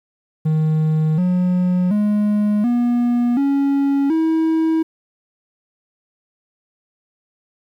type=tone with pitch steps; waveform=triangle; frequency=156.3 / 180.58 / 208.6 / 241 / 278.5 / 321.8 Hz; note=D#3 / F#3 / G#3 / B3 / C#4 / E4; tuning=+8 / -42 / +8 / -42 / +8 / -42 cents; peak=-12 dBFS; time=0.45-4.83 s; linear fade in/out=10 ms; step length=730 ms; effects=9-bit